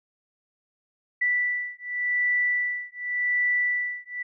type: beating tone pair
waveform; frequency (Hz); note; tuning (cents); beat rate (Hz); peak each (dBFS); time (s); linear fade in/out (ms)
sine; 1969 / 1969.88; B6 / B6; -6 / -5; 0.88; -26; 1.21-4.23; 10
effects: none